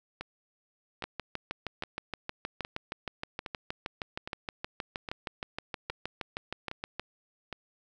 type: two click trains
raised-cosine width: 0.3 ms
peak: -21 / -18 dBFS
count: 10 / 39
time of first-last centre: 0.21-7.527 / 1.04-6.996 s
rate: 1.23 / 6.38 Hz
effects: none